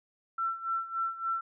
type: tone with tremolo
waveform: sine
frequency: 1345 Hz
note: E6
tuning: 34 cents sharp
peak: -27 dBFS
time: 0.38-1.41 s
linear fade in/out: 5 ms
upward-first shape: sine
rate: 3.5 Hz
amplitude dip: 80%
effects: none